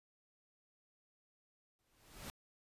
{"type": "noise with exponential growth", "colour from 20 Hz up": "pink", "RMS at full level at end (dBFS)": -45, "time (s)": [1.79, 2.3], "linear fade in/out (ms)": 0, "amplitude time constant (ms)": 110, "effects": ["resampled to 32000 Hz"]}